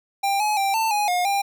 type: tone with pitch steps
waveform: square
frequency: 793 / 846 / 786 / 891 / 831 / 716 / 798 Hz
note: G5 / G#5 / G5 / A5 / G#5 / F5 / G5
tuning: +20 / +32 / +4 / +22 / +1 / +43 / +31 cents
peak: -20 dBFS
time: 0.23-1.42 s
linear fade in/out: 10 ms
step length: 170 ms
effects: none